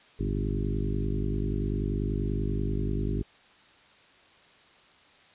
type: harmonic tone with a mistuned harmonic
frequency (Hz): 50.3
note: G1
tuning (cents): +45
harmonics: 1 / 2 / 3 / 4 / 5 / 6 / 7 / 8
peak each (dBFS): -30 / -33 / -35 / -36 / -37 / -38 / -38 / -39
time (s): 0.19-3.23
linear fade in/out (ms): 10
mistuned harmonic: 2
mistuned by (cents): +110
effects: white hiss -57 dBFS RMS until 5.34 s + resampled to 8000 Hz